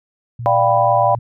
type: tone with pitch glide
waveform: sine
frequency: 118.8 to 117.78 Hz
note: A#2 to A#2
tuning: +33 to +18 cents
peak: -24 dBFS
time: 0.39-1.19 s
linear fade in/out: 5 ms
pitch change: -15 cents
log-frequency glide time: 0.69-1.01 s
type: chord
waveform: sine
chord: G dominant seventh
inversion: second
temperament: equal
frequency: 587.3 / 698.5 / 784 / 987.8 Hz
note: D5 / F5 / G5 / B5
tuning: 0 / 0 / 0 / 0 cents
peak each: -17 dBFS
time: 0.46-1.15 s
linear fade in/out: 0 ms
effects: none